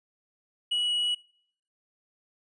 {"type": "tone", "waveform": "triangle", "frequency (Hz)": 2924, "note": "F#7", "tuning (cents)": -21, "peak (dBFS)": -23, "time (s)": [0.71, 1.15], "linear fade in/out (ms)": 10, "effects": ["noise-tail reverb RT60 0.6 s tail -24 dB re dry", "resampled to 22050 Hz"]}